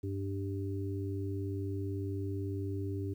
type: harmonic tone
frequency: 98 Hz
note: G2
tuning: in tune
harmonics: 1 / 3 / 4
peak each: -35 / -40 / -41 dBFS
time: 0.03-3.14 s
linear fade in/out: 10 ms
effects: 11-bit